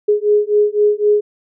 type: beating tone pair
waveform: sine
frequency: 415.3 / 419.2 Hz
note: G#4 / G#4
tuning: 0 / +16 cents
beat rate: 3.9 Hz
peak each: -14 dBFS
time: 0.08-1.21 s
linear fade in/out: 10 ms
effects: none